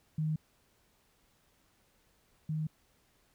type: tone pair in turn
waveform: sine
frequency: 155.56 / 155.56 Hz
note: D#3 / D#3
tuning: 0 / 0 cents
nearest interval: unison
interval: 0 cents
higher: neither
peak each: -29 / -31 dBFS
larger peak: first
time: 0.18-0.36 / 2.49-2.67 s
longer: neither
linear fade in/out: 5 ms
effects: pink hiss -70 dBFS RMS until 3.34 s